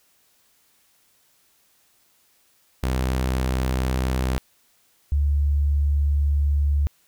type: tone pair in turn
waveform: sawtooth / sine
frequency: 64.2 / 72.06 Hz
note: C2 / D2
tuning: -32 / -32 cents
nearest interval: major second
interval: 200 cents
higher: second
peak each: -17 dBFS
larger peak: neither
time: 2.83-4.38 / 5.12-6.87 s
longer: second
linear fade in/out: 0 ms
effects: white hiss -62 dBFS RMS until 7.07 s